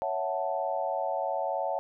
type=chord; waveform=sine; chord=F# minor seventh; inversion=second; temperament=equal with one note detuned; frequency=556 / 659.3 / 740 / 880 Hz; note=C#5 / E5 / F#5 / A5; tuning=+5 / 0 / 0 / 0 cents; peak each=-33 / -33 / -33 / -34 dBFS; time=0.02-1.79 s; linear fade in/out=0 ms; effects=none